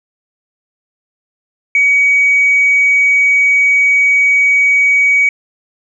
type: tone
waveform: sine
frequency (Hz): 2260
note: C#7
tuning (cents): +33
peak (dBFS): -6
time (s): 1.75-5.29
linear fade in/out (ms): 2
effects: tanh soft clip ceiling -3 dBFS